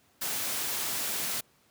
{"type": "noise", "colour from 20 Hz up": "white", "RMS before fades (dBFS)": -32, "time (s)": [0.21, 1.41], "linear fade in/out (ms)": 10, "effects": ["pink hiss -65 dBFS RMS until 1.7 s", "high-pass 100 Hz 12 dB/octave"]}